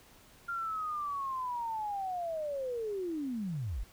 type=linear sweep; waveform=sine; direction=down; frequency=1400 to 36.15 Hz; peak=-33 dBFS; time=0.48-3.84 s; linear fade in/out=10 ms; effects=pink hiss -59 dBFS RMS until 3.92 s